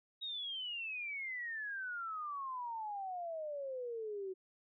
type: exponential sweep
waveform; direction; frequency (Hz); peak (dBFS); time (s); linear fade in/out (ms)
sine; down; 3816 to 369.8; -39; 0.21-4.34; 20
effects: none